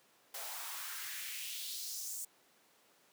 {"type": "noise with high-pass filter sweep", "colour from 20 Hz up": "white", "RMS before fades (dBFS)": -43, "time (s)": [0.34, 2.25], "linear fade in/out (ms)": 5, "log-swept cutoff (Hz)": [600, 8000], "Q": 2.3, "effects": ["pink hiss -67 dBFS RMS until 3.12 s", "high-pass 300 Hz 12 dB/octave"]}